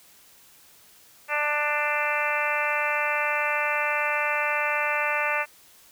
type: harmonic tone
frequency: 296.1 Hz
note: D4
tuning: 14 cents sharp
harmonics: 2 / 3 / 4 / 5 / 6 / 7 / 8 / 9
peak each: -31 / -31 / -31 / -31 / -31 / -31 / -31 / -31 dBFS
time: 1.28-5.46 s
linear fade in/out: 50 ms
effects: white hiss -54 dBFS RMS until 5.91 s